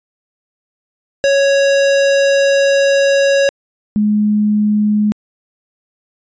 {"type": "tone pair in turn", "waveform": ["square", "sine"], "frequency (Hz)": [554.4, 210.2], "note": ["C#5", "G#3"], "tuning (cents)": [0, 21], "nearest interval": "octave + perfect fourth", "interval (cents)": 1679, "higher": "first", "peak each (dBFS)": -10, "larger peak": "neither", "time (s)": [[1.24, 3.49], [3.96, 5.12]], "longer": "first", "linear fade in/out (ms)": 0, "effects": ["resampled to 16000 Hz"]}